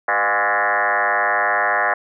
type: tone with frequency modulation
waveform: sine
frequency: 1244.5 Hz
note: D#6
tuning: in tune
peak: -15 dBFS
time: 0.08-1.94 s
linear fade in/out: 5 ms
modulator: 106 Hz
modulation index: 6.2
effects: none